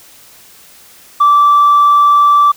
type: tone with tanh clipping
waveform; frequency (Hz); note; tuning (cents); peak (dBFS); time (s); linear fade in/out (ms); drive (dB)
triangle; 1164; D6; -16; -5; 1.2-2.52; 10; 5
effects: white hiss -41 dBFS RMS until 2.56 s